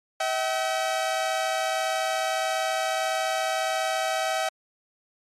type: tone pair together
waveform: sawtooth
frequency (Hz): 642.4 / 764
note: E5 / G5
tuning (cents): -45 / -45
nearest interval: minor third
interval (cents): 300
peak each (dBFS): -23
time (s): 0.2-4.49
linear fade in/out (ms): 5
effects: low-pass 10000 Hz 12 dB/octave + MP3 64 kbps